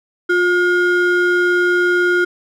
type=ring-modulated tone; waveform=triangle; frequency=891 Hz; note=A5; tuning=22 cents sharp; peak=-7 dBFS; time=0.29-2.25 s; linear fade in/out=10 ms; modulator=536 Hz; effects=none